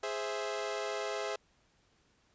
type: chord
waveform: sawtooth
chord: Ab augmented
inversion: none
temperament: equal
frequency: 415.3 / 523.3 / 659.3 Hz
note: Ab4 / C5 / E5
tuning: 0 / 0 / 0 cents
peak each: -34 / -36 / -35 dBFS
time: 0.03-1.36 s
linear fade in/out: 5 ms
effects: pink hiss -70 dBFS RMS until 2.34 s + resampled to 16000 Hz